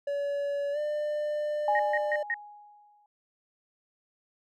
triangle tone with pitch glide, 569 to 597.6 Hz, C#5 to D5, +45 to +30 cents, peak -26 dBFS, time 0.07-2.23 s, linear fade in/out 5 ms, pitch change +85 cents, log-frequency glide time 0.72-0.78 s
sine tone with exponential decay, 830.6 Hz, G#5, in tune, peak -22 dBFS, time 1.68-3.06 s, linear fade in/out 2 ms, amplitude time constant 300 ms
sine tone bursts, 1864.7 Hz, A#6, in tune, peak -26 dBFS, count 4, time 1.75-2.342 s, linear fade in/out 2 ms, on 43 ms, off 140 ms
effects none

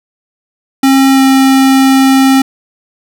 square tone with pitch glide, 269.1 to 267.1 Hz, C4 to C4, +49 to +36 cents, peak -5 dBFS, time 0.83-2.42 s, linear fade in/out 5 ms, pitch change -13 cents, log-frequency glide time 1.13-1.2 s, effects none

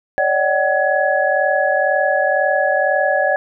sine tone cluster, 563 / 605 / 757 / 1682 Hz, C#5 / D#5 / F#5 / G#6, +27 / -49 / +39 / +22 cents, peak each -19 dBFS, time 0.18-3.36 s, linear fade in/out 0 ms, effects none

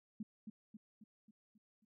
sine tone with echo, 215.2 Hz, A3, 38 cents flat, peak -40 dBFS, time 0.2-0.23 s, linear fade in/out 5 ms, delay 270 ms, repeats 6, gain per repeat -5 dB, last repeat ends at 1.85 s, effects none

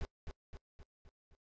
brown noise with echo, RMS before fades -38 dBFS, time 0.01-0.05 s, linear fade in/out 0 ms, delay 260 ms, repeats 5, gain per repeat -5 dB, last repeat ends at 1.35 s, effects noise-tail reverb RT60 0.1 s tail -23 dB re dry + resampled to 16000 Hz

